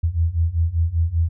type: beating tone pair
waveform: sine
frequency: 80.4 / 85.5 Hz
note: E2 / F2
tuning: -43 / -36 cents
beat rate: 5.1 Hz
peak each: -21 / -19 dBFS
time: 0.03-1.29 s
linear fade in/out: 10 ms
effects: none